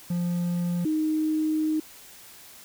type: tone pair in turn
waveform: triangle / sine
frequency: 174.61 / 311.1 Hz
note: F3 / D#4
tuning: 0 / 0 cents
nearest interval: minor seventh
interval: 1000 cents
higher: second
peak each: -22 dBFS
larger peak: neither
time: 0.1-0.85 / 0.85-1.8 s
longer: second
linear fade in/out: 5 ms
effects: white hiss -48 dBFS RMS until 2.64 s